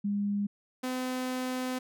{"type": "tone pair in turn", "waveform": ["sine", "sawtooth"], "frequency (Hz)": [203.2, 255], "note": ["G#3", "C4"], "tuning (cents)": [-38, -44], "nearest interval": "major third", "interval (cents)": 394, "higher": "second", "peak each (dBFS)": -27, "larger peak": "neither", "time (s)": [[0.04, 0.47], [0.83, 1.79]], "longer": "second", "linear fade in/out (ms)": 10, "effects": []}